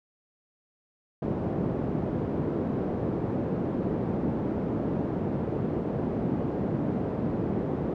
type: band-pass noise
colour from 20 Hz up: pink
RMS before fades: -29 dBFS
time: 1.22-7.94 s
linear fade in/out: 5 ms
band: 150 to 420 Hz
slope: 12 dB/octave
effects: none